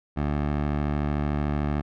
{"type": "tone with low-pass filter", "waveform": "15% pulse", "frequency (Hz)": 73.42, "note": "D2", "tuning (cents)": 0, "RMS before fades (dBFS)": -26, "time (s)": [0.16, 1.82], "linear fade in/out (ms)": 20, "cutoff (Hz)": 1900, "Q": 0.66, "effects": []}